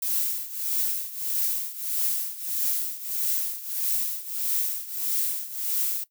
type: noise with tremolo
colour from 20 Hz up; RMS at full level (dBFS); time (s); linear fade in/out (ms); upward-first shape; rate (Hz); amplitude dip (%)
violet; -24; 0.02-6.04; 5; triangle; 1.6; 85
effects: noise-tail reverb RT60 0.1 s tail -17 dB re dry